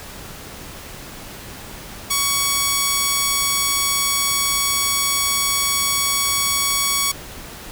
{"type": "tone", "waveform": "5% pulse", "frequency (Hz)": 1120, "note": "C#6", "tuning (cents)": 18, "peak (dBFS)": -5, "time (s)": [2.1, 7.12], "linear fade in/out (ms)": 10, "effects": ["pink hiss -36 dBFS RMS until 7.71 s"]}